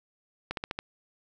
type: slowing click train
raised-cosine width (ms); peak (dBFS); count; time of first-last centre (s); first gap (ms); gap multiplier
0.3; -16; 5; 0.51-0.789; 62; 1.08
effects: none